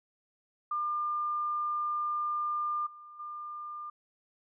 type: tone with level steps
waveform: sine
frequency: 1200 Hz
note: D6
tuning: 37 cents sharp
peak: -29 / -47 / -38 dBFS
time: 0.71-3.9 s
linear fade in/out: 5 ms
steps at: 2.86 / 3.19 s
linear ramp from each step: 10 ms
effects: none